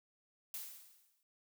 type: noise with exponential decay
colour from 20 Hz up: blue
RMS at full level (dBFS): -42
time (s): 0.54-1.23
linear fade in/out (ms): 1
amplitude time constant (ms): 150
effects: none